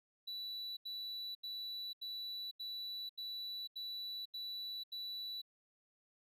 triangle tone bursts, 3951 Hz, B7, in tune, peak -40 dBFS, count 9, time 0.27-5.418 s, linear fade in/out 10 ms, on 500 ms, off 81 ms, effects none

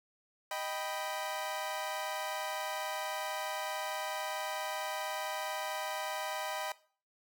sawtooth chord, Eb augmented, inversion none, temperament equal, 622.3 / 784 / 987.8 Hz, Eb5 / G5 / B5, 0 / 0 / 0 cents, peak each -36 / -36 / -37 dBFS, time 0.51-6.72 s, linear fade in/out 2 ms, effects noise-tail reverb RT60 0.4 s tail -17 dB re dry

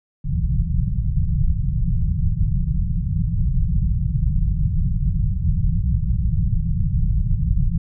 pink low-pass noise, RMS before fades -19 dBFS, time 0.24-7.78 s, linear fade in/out 5 ms, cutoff 180 Hz, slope 96 dB/octave, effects none

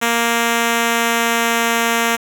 5% pulse tone with pitch glide, 233.1 to 231.5 Hz, A#3 to A#3, 0 to -12 cents, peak -3 dBFS, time 0.01-2.17 s, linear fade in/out 20 ms, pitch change -12 cents, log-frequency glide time 0.25-1.84 s, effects 7-bit

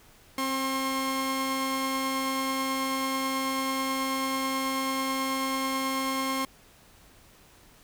sawtooth tone pair together, 265.7 / 1072 Hz, C4 / C6, +27 / +42 cents, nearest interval 2 octaves, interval 2415 cents, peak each -26 dBFS, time 0.38-6.45 s, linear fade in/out 2 ms, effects pink hiss -56 dBFS RMS until 7.83 s

